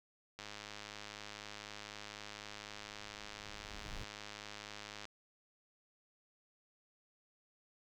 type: click train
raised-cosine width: 0.2 ms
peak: -29 dBFS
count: 486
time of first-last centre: 0.39-5.053 s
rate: 104 Hz
type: noise with exponential growth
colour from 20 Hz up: brown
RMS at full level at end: -45 dBFS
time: 2.29-4.04 s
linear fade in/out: 5 ms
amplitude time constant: 380 ms
effects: none

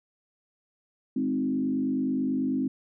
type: tone with frequency modulation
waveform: sine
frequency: 261.6 Hz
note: C4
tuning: in tune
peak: -24 dBFS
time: 1.16-2.68 s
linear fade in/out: 5 ms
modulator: 49.2 Hz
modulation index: 0.97
effects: none

